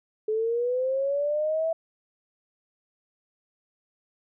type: linear sweep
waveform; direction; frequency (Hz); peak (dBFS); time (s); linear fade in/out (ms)
sine; up; 427.3 to 659.3; -23; 0.28-1.73; 5
effects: none